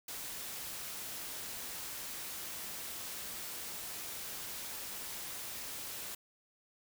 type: noise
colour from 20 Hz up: white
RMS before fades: -43 dBFS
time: 0.08-6.15 s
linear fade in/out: 5 ms
effects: none